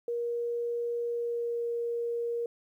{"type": "tone with pitch glide", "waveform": "sine", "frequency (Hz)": [473.5, 470.5], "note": ["A#4", "A#4"], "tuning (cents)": [27, 16], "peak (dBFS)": -29, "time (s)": [0.08, 2.46], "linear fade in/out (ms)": 2, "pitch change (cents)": -11, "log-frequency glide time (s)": [1.02, 1.65], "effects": ["11-bit"]}